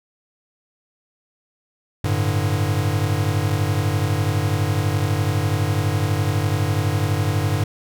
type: chord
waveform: square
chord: G suspended second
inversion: none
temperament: equal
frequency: 98 / 110 / 146.83 Hz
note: G2 / A2 / D3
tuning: 0 / 0 / 0 cents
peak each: -22 / -24 / -25 dBFS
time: 2.04-7.64 s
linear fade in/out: 5 ms
effects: none